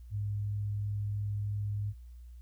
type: tone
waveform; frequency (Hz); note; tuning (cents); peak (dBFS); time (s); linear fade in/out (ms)
sine; 103; G#2; -14; -31; 0.1-1.94; 50
effects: added 60 Hz sine -46 dBFS peak until 2.41 s + white hiss -74 dBFS RMS until 2.41 s